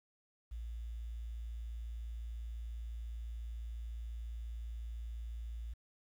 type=tone with quantisation; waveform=sine; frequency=57.1 Hz; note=A#1; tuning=35 cents flat; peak=-40 dBFS; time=0.51-5.74 s; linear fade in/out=10 ms; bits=11; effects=none